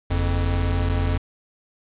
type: tone pair together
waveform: square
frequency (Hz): 46.69 / 87.7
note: F#1 / F2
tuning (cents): +16 / +8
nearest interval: major seventh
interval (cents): 1092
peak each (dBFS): -24 / -22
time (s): 0.1-1.18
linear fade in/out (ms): 10
effects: resampled to 8000 Hz + 8-bit